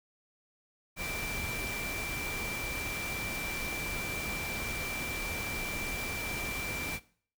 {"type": "tone in noise", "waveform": "sine", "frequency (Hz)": 2349, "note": "D7", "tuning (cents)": 0, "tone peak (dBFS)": -38, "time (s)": [0.96, 7], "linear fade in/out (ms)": 50, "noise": "pink", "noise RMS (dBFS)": -38, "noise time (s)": [0.96, 7], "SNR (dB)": -3, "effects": ["noise-tail reverb RT60 0.5 s tail -19 dB re dry"]}